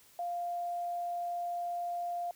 sine tone, 698.5 Hz, F5, in tune, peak -33 dBFS, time 0.19-2.31 s, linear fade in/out 2 ms, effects white hiss -61 dBFS RMS until 2.35 s

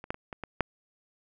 clicks, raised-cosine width 0.5 ms, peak -28 / -15 / -27 / -23 / -21 / -9 dBFS, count 6, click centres 0.041 / 0.105 / 0.144 / 0.328 / 0.437 / 0.607 s, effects none

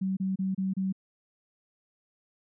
sine tone bursts, 190.4 Hz, F#3, 50 cents sharp, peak -26 dBFS, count 5, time 0.01-0.926 s, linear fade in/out 10 ms, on 160 ms, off 29 ms, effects none

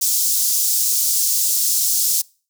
pink high-pass noise, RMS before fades -18 dBFS, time 0.01-2.22 s, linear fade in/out 10 ms, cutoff 5500 Hz, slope 24 dB/octave, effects noise-tail reverb RT60 0.4 s tail -25 dB re dry

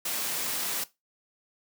white noise, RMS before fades -31 dBFS, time 0.05-0.84 s, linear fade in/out 5 ms, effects noise-tail reverb RT60 0.2 s tail -17 dB re dry + high-pass 150 Hz 12 dB/octave

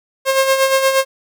sawtooth tone with tremolo, 535 Hz, C5, 38 cents sharp, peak -6 dBFS, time 0.25-1.05 s, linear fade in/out 50 ms, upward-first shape sine, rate 8.5 Hz, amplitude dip 55%, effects none

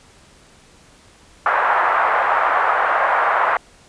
pink band-pass noise, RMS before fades -17 dBFS, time 1.46-3.57 s, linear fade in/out 2 ms, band 710 to 1600 Hz, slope 24 dB/octave, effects pink hiss -49 dBFS RMS until 3.88 s + resampled to 22050 Hz

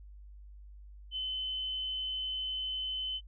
sine tone, 3044 Hz, F#7, 48 cents sharp, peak -33 dBFS, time 1.11-3.21 s, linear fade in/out 50 ms, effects noise-tail reverb RT60 0.1 s tail -24 dB re dry + added 50 Hz sine -48 dBFS peak until 3.27 s

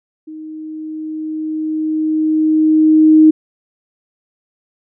sine tone with level ramp, 312.2 Hz, D#4, 6 cents sharp, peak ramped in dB -28 to -3 dBFS, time 0.27-3.31 s, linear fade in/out 10 ms, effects none

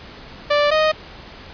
sawtooth tone pair in turn, 586 / 621.9 Hz, D5 / D#5, -4 / -1 cents, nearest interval minor second, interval 103 cents, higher second, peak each -10 dBFS, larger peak neither, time 0.5-0.71 / 0.71-0.92 s, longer neither, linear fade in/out 10 ms, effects pink hiss -39 dBFS RMS until 1.53 s + resampled to 11025 Hz

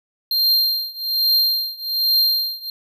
square tone with tremolo, 4186 Hz, C8, in tune, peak -13 dBFS, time 0.31-2.7 s, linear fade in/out 2 ms, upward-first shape triangle, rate 1.2 Hz, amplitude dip 95%, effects none

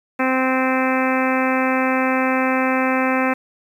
harmonic tone, 260 Hz, C4, 11 cents flat, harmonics 1 / 2 / 3 / 4 / 5 / 6 / 7 / 8 / 9 / 10, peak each -20 / -23 / -25 / -26 / -27 / -28 / -28 / -29 / -30 / -30 dBFS, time 0.19-3.34 s, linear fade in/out 10 ms, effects 8-bit

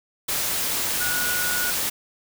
sine tone in noise, 1456 Hz, F#6, 28 cents flat, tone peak -26 dBFS, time 1-1.71 s, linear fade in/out 10 ms, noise white, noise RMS -25 dBFS, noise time 0.28-1.9 s, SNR -4 dB, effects none

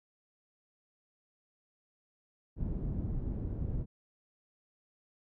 pink low-pass noise, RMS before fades -35 dBFS, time 2.56-3.86 s, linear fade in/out 50 ms, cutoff 220 Hz, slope 12 dB/octave, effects none

